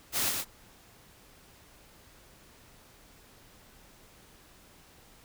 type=noise with echo; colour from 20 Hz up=white; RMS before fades=-29 dBFS; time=0.12-0.33 s; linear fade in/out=50 ms; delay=120 ms; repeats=1; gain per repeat=-4 dB; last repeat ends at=0.45 s; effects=pink hiss -57 dBFS RMS until 5.24 s